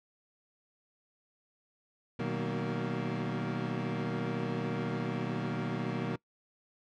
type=chord; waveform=25% pulse; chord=B major seventh; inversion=none; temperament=equal with one note detuned; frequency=123.47 / 155.56 / 188.99 / 233.1 Hz; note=B2 / D#3 / F#3 / A#3; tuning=0 / 0 / +37 / 0 cents; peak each=-34 dBFS; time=2.19-6.16 s; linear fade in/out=5 ms; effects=noise-tail reverb RT60 0.1 s tail -22 dB re dry + low-pass 3000 Hz 12 dB/octave